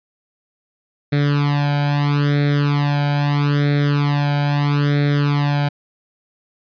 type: tone with flanger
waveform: sawtooth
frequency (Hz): 144.5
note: D3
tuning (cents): -28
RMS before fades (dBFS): -17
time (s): 1.12-5.69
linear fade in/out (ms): 10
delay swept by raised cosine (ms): 0.51 to 1.29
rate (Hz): 0.77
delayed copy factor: +0.9
effects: resampled to 11025 Hz